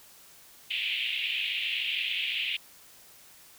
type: band-pass noise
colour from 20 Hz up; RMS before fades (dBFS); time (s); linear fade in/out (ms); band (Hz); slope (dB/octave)
pink; -31; 0.7-2.57; 10; 2400 to 3300; 48
effects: white hiss -54 dBFS RMS until 3.58 s